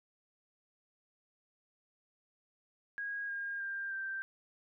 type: tone with pitch steps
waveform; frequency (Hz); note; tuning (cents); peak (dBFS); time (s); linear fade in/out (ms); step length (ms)
sine; 1641 / 1616.5 / 1592.4 / 1568.7; G#6 / G#6 / G6 / G6; -21 / -47 / +27 / +1; -36; 2.98-4.22; 0; 310
effects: none